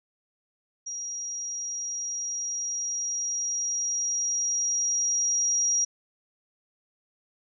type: tone with level ramp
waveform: sine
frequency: 5710 Hz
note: F8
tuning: 37 cents sharp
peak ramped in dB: -32 to -21 dBFS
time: 0.86-5.85 s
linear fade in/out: 10 ms
effects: none